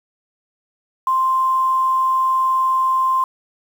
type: tone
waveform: sine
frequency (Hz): 1046.5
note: C6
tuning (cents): 0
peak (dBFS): -14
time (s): 1.07-3.24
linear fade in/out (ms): 2
effects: 7-bit